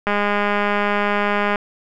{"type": "click train", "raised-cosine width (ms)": 0.5, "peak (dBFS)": -5, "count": 306, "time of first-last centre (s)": [0.07, 1.558], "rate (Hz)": 205, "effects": []}